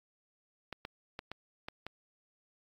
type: clicks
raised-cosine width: 0.3 ms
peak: -24 dBFS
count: 6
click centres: 0.727 / 0.851 / 1.191 / 1.316 / 1.685 / 1.866 s
effects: AAC 32 kbps